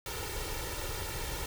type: noise with comb filter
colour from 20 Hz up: pink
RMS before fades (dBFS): -37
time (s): 0.06-1.46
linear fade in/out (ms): 2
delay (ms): 2.2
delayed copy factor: +0.75
effects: none